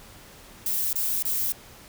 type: noise bursts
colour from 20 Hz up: violet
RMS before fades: -26 dBFS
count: 3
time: 0.66-1.522 s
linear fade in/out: 2 ms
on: 270 ms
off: 26 ms
effects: pink hiss -48 dBFS RMS until 1.88 s